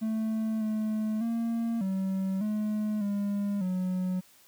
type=tone with pitch steps; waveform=triangle; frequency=220.1 / 216.2 / 230.4 / 191.1 / 212.5 / 202.4 / 183.9 Hz; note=A3 / A3 / A#3 / G3 / G#3 / G#3 / F#3; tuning=+1 / -30 / -20 / -44 / +40 / -44 / -10 cents; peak=-25 dBFS; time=0.01-4.21 s; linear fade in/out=20 ms; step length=600 ms; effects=white hiss -59 dBFS RMS until 4.47 s + high-pass 60 Hz 12 dB/octave